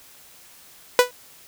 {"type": "tone with exponential decay", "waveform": "sawtooth", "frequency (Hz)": 493.9, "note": "B4", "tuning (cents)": 0, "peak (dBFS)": -4, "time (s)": [0.99, 1.11], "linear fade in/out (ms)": 1, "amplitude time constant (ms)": 26, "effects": ["white hiss -49 dBFS RMS until 1.47 s"]}